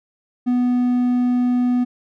triangle tone, 246.9 Hz, B3, in tune, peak -13 dBFS, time 0.46-1.85 s, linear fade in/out 20 ms, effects none

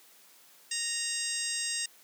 harmonic tone with a mistuned harmonic, 930 Hz, A#5, 4 cents flat, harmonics 2 / 3 / 4 / 5 / 6 / 7 / 8 / 9, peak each -40 / -40 / -41 / -39 / -39 / -41 / -41 / -35 dBFS, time 0.71-1.86 s, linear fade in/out 5 ms, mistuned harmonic 5, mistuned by +78 cents, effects white hiss -58 dBFS RMS until 2.03 s + high-pass 200 Hz 12 dB/octave

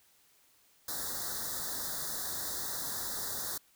white band-stop noise, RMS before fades -37 dBFS, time 0.88-3.58 s, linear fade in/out 5 ms, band 1900 to 3600 Hz, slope 96 dB/octave, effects white hiss -66 dBFS RMS until 3.75 s

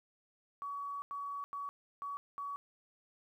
sine tone bursts at uneven times, 1131 Hz, C#6, 34 cents sharp, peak -38 dBFS, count 5, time 0.62-1.02 / 1.11-1.44 / 1.53-1.69 / 2.02-2.17 / 2.38-2.56 s, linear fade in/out 0 ms, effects 12-bit

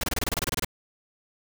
pink noise bursts, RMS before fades -27 dBFS, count 13, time 0.01-0.647 s, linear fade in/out 2 ms, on 25 ms, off 26 ms, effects none

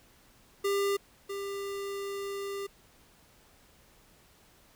square tone pair in turn, 399.3 / 397.8 Hz, G4 / G4, +32 / +25 cents, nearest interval unison, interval 7 cents, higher first, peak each -27 / -35 dBFS, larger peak first, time 0.64-0.97 / 1.29-2.67 s, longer second, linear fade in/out 10 ms, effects pink hiss -61 dBFS RMS until 4.75 s

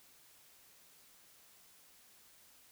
silence, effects white hiss -63 dBFS RMS until 2.71 s

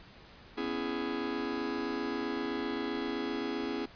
45% pulse chord, C# minor seventh, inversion third, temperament just, 249.5 / 277.2 / 332.6 / 415.8 Hz, B3 / C#4 / E4 / G#4, +18 / 0 / +16 / +2 cents, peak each -39 / -38 / -38 / -38 dBFS, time 0.57-3.86 s, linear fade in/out 10 ms, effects pink hiss -54 dBFS RMS until 3.95 s + resampled to 11025 Hz

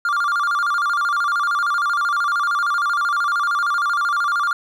triangle tone with vibrato, 1279 Hz, D#6, 47 cents sharp, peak -15 dBFS, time 0.05-4.53 s, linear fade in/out 2 ms, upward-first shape square, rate 13 Hz, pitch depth 160 cents each way, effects none

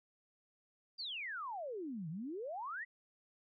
sine exponential two-way sweep, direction down then up, 4845 to 150 to 2032 Hz, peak -40 dBFS, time 0.98-2.85 s, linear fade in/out 20 ms, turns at 2.09 s, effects none

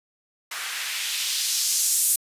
blue noise with band-pass filter sweep, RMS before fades -25 dBFS, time 0.51-2.16 s, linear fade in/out 5 ms, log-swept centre 1400 to 9700 Hz, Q 1.3, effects resampled to 32000 Hz

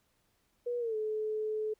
sine tone with pitch glide, 483.8 to 431 Hz, B4 to A4, -36 to -36 cents, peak -31 dBFS, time 0.66-1.74 s, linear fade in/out 10 ms, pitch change -200 cents, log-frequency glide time 0.79-0.96 s, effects pink hiss -74 dBFS RMS until 1.79 s

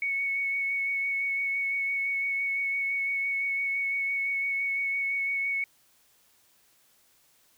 sine tone with vibrato, 2217 Hz, C#7, in tune, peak -26 dBFS, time 0.02-5.64 s, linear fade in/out 2 ms, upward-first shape sine, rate 5.9 Hz, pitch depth 14 cents each way, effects white hiss -64 dBFS RMS until 7.57 s

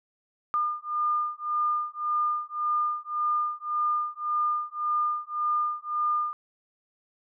sine beating tone pair, 1208 / 1209.8 Hz, D6 / D#6, +48 / -49 cents, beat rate 1.8 Hz, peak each -28 dBFS, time 0.54-6.33 s, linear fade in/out 0 ms, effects none

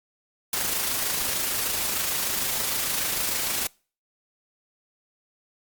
white noise with amplitude modulation, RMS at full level -25 dBFS, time 0.53-3.67 s, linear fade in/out 2 ms, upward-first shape sine, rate 26.6 Hz, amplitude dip 35%, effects noise-tail reverb RT60 0.4 s tail -26 dB re dry + Opus 48 kbps

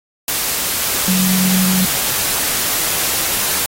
sine tone in noise, 186 Hz, F#3, 9 cents sharp, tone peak -14 dBFS, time 1.08-1.85 s, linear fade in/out 2 ms, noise white, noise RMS -18 dBFS, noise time 0.28-3.66 s, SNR +1 dB, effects AAC 48 kbps

